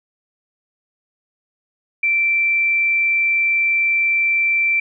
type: tone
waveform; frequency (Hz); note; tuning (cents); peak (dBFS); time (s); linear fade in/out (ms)
sine; 2343; D7; -5; -14; 2.03-4.8; 5
effects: none